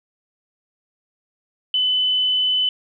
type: tone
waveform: sine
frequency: 3014 Hz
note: F#7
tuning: 31 cents sharp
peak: -16 dBFS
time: 1.74-2.69 s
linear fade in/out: 2 ms
effects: none